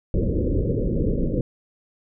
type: low-pass noise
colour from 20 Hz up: pink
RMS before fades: -22 dBFS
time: 0.14-1.41 s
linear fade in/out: 2 ms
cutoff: 550 Hz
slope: 96 dB/octave
effects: none